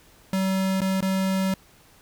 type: tone with dropouts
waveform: square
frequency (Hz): 190.6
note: G3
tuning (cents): -48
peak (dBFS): -22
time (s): 0.33-1.54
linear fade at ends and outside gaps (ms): 2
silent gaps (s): 0.806-0.816 / 1.007-1.025
effects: pink hiss -55 dBFS RMS until 2.01 s